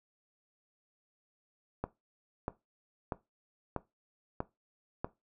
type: click train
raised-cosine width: 1 ms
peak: -19 dBFS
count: 6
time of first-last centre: 1.84-5.045 s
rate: 1.56 Hz
effects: noise-tail reverb RT60 0.2 s tail -17 dB re dry